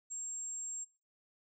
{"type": "tone", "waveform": "sine", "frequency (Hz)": 7520, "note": "A#8", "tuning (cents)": 14, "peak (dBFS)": -39, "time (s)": [0.1, 0.85], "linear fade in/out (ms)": 20, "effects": ["noise-tail reverb RT60 0.5 s tail -25 dB re dry"]}